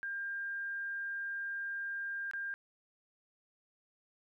sine tone with dropouts, 1600 Hz, G6, 35 cents sharp, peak -36 dBFS, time 0.03-2.54 s, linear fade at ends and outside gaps 0 ms, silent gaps 2.312-2.335 s, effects 13-bit

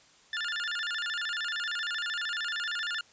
25% pulse tone with vibrato, 1581 Hz, G6, 14 cents sharp, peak -27 dBFS, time 0.33-3.01 s, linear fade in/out 2 ms, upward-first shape square, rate 13 Hz, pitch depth 190 cents each way, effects white hiss -59 dBFS RMS until 3.12 s + resampled to 16000 Hz

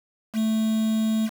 triangle tone with quantisation, 220 Hz, A3, in tune, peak -18 dBFS, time 0.33-1.3 s, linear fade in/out 50 ms, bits 6, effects none

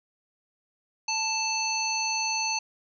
harmonic tone, 880 Hz, A5, in tune, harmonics 1 / 3 / 5 / 7, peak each -31 / -31 / -31 / -31 dBFS, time 1.08-2.59 s, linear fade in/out 5 ms, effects none

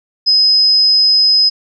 sine tone, 5060 Hz, D#8, 28 cents sharp, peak -7 dBFS, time 0.26-1.5 s, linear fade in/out 20 ms, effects none

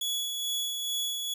sawtooth tone with tremolo, 3385 Hz, G#7, 32 cents sharp, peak -25 dBFS, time 0.01-1.34 s, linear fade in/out 5 ms, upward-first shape sine, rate 2.3 Hz, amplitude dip 35%, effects none

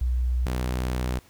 sine / sawtooth tone pair in turn, 61.74 / 62.49 Hz, B1 / B1, 0 / +21 cents, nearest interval unison, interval 21 cents, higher second, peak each -21 dBFS, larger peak neither, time 0.01-0.46 / 0.46-1.19 s, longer second, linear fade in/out 5 ms, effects pink hiss -56 dBFS RMS until 1.29 s

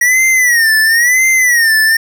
square tone with vibrato, 1910 Hz, A#6, 42 cents sharp, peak -8 dBFS, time 0.01-1.97 s, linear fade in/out 5 ms, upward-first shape sine, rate 0.98 Hz, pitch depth 150 cents each way, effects none

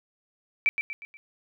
sine tone with echo, 2324 Hz, D7, 19 cents flat, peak -18 dBFS, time 0.66-0.69 s, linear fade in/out 0 ms, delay 120 ms, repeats 4, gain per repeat -7 dB, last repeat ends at 1.17 s, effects none

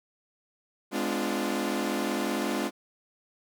sawtooth chord, G# diminished seventh, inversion none, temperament equal with one note detuned, 207.7 / 253.3 / 293.7 / 349.2 Hz, G#3 / B3 / D4 / F4, 0 / +44 / 0 / 0 cents, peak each -29 dBFS, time 0.91-2.71 s, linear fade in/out 50 ms, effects none

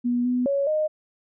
sine tone with pitch steps, 243 / 248.4 / 558 / 616 Hz, B3 / B3 / C#5 / D#5, -28 / +10 / +11 / -17 cents, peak -20 dBFS, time 0.04-0.88 s, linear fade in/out 20 ms, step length 210 ms, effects none

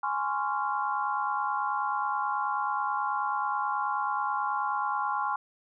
sine chord, Db major seventh, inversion second, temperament just, 831.5 / 1039.4 / 1108.7 / 1385.9 Hz, Ab5 / C6 / Db6 / F6, +2 / -12 / 0 / -14 cents, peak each -31 / -32 / -33 / -34 dBFS, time 0.03-5.36 s, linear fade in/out 5 ms, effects none

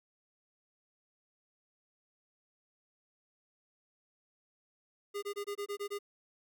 square tone bursts, 406.8 Hz, G#4, 36 cents flat, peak -36 dBFS, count 8, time 5.14-5.989 s, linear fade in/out 20 ms, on 86 ms, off 23 ms, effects none

